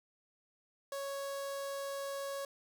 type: tone with notch filter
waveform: sawtooth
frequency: 554.4 Hz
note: C#5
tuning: in tune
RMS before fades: -40 dBFS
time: 0.92-2.45 s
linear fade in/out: 2 ms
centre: 2400 Hz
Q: 1.4
effects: none